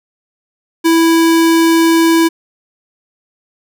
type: tone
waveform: square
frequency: 329.6 Hz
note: E4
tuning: in tune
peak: -8 dBFS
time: 0.84-2.29 s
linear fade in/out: 20 ms
effects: none